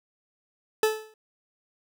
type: tone with exponential decay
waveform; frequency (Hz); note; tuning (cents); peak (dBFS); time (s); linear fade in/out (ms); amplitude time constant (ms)
40% pulse; 434.8; A4; -21; -16; 0.83-1.14; 2; 66
effects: none